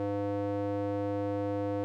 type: tone with band-pass filter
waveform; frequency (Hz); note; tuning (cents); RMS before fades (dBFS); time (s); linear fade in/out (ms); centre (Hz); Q
square; 101.1; G#2; -46; -32; 0-1.84; 0; 460; 2.1
effects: none

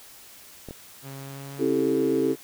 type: clicks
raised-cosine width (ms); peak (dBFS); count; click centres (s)
2; -24; 2; 0.687 / 0.709
type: tone with pitch glide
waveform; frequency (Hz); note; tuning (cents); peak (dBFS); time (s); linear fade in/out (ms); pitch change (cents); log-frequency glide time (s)
sawtooth; 136.3 to 141.76; C#3 to C#3; -29 to +39; -33; 1.02-2.37; 50; +68; 1.16-1.91
type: chord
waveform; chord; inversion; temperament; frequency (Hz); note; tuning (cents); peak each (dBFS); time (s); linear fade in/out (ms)
sine; A minor seventh; first; equal with one note detuned; 268.2 / 329.6 / 392 / 440; C4 / E4 / G4 / A4; +43 / 0 / 0 / 0; -26; 1.58-2.36; 50
effects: white hiss -48 dBFS RMS until 2.43 s

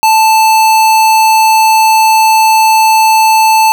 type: tone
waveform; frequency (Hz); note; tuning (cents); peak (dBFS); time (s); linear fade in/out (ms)
square; 880; A5; 0; -5; 0.03-3.72; 0
effects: none

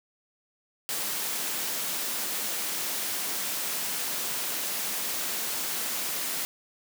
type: high-pass noise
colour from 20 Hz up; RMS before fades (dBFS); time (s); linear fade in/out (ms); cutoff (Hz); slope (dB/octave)
white; -31; 0.89-6.45; 0; 160; 24
effects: none

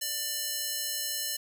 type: tone with high-pass filter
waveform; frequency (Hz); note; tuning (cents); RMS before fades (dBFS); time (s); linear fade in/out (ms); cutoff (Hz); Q
square; 594; D5; +20; -33; 0.01-1.37; 10; 4400; 0.69
effects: none

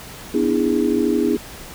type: chord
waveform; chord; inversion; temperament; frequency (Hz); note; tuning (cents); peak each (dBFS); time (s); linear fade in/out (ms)
sine; E dominant seventh; second; just; 247.2 / 296.7 / 329.6 / 412; B3 / D4 / E4 / G#4; +2 / +18 / 0 / -14; -21; 0.34-1.37; 5
effects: pink hiss -37 dBFS RMS until 1.74 s

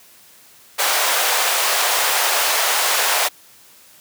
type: high-pass noise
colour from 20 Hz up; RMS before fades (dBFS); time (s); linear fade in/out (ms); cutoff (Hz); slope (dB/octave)
pink; -18; 0.78-3.29; 20; 600; 24
effects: white hiss -48 dBFS RMS until 4 s + high-pass 80 Hz 12 dB/octave

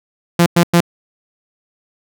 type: tone bursts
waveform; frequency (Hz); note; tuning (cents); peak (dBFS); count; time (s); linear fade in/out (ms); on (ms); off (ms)
sawtooth; 171.8; F3; -28; -4; 3; 0.39-0.806; 5; 72; 100
effects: none

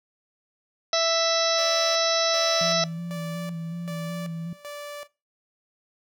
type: harmonic tone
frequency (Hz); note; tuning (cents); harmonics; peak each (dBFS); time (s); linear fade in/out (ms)
660; E5; +2; 1 / 2 / 3 / 4 / 5 / 6 / 7 / 8 / 9; -23 / -29 / -33 / -36 / -36 / -27 / -36 / -28 / -32; 0.93-2.84; 2
type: tone with tremolo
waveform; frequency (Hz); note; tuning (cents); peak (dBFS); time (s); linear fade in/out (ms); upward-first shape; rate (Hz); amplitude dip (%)
sawtooth; 583; D5; -13; -31; 1.57-5.08; 20; square; 1.3; 80
type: tone with vibrato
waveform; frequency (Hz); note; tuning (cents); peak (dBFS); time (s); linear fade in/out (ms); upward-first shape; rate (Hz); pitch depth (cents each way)
sine; 168.3; E3; +36; -30; 2.61-4.53; 2; square; 2.7; 33
effects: noise-tail reverb RT60 0.3 s tail -22 dB re dry

